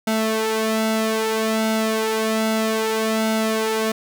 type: tone with flanger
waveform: sawtooth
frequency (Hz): 220.4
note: A3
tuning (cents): +3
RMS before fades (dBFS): -21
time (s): 0.07-3.92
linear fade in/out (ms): 5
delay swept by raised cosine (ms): 1.4 to 3.1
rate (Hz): 0.62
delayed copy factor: +0.75
effects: none